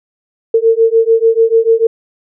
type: beating tone pair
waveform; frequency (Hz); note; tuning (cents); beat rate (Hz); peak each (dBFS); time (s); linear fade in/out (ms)
sine; 450 / 456.8; A4 / A#4; +39 / -35; 6.8; -10; 0.54-1.87; 5
effects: none